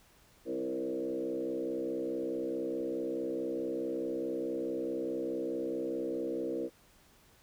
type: tone with frequency modulation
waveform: sine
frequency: 402.2 Hz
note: G4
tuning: 44 cents sharp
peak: -32 dBFS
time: 0.45-6.7 s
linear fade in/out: 50 ms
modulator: 64.7 Hz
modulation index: 2.1
effects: pink hiss -63 dBFS RMS until 7.42 s